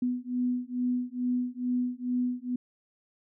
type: beating tone pair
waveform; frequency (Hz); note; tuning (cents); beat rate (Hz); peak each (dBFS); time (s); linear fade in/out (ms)
sine; 246.9 / 249.2; B3 / B3; 0 / +16; 2.3; -30; 0.02-2.56; 5
effects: none